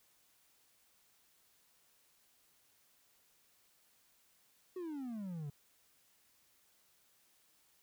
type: exponential sweep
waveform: triangle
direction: down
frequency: 377.6 to 138.6 Hz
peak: -38 dBFS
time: 4.76-5.5 s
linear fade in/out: 5 ms
effects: white hiss -71 dBFS RMS until 7.82 s